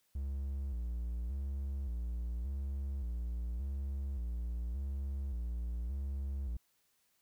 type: tone with vibrato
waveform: triangle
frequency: 63.5 Hz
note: B1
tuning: 49 cents sharp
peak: -33 dBFS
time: 0.15-6.57 s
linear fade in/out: 5 ms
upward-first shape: square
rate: 0.87 Hz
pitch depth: 130 cents each way
effects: white hiss -75 dBFS RMS until 7.21 s